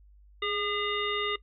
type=harmonic tone with a mistuned harmonic; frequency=406 Hz; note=G#4; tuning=39 cents flat; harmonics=1 / 3 / 5 / 7 / 9; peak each=-33 / -34 / -34 / -36 / -35 dBFS; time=0.42-1.36 s; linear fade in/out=5 ms; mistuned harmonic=1; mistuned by=+39 cents; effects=noise-tail reverb RT60 0.1 s tail -17 dB re dry + added 50 Hz sine -53 dBFS peak until 1.42 s